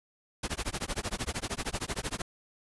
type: noise with tremolo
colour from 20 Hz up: pink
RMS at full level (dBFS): -31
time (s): 0.43-2.22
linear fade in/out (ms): 5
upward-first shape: sine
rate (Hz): 13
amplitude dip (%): 100
effects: resampled to 24000 Hz